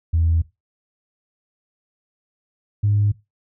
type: tone pair in turn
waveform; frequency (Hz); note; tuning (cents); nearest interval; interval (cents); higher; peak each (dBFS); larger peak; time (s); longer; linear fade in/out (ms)
sine; 82.3 / 103.3; E2 / G#2; -2 / -9; major third; 393; second; -14; neither; 0.13-0.42 / 2.83-3.12; neither; 10
effects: noise-tail reverb RT60 0.2 s tail -17 dB re dry + tanh soft clip ceiling -10 dBFS